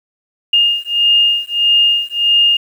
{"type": "beating tone pair", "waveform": "sine", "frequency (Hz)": [2829, 2830.6], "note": ["F7", "F7"], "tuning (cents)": [22, 23], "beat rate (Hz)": 1.6, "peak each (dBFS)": -13, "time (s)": [0.53, 2.57], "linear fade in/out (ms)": 5, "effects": ["7-bit"]}